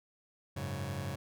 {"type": "chord", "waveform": "sawtooth", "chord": "F# suspended second", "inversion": "none", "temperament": "just", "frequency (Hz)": [92.5, 104.06, 138.75], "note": ["F#2", "G#2", "C#3"], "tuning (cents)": [0, 4, 2], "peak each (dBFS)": [-36, -37, -35], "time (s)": [0.56, 1.16], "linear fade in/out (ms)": 10, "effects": []}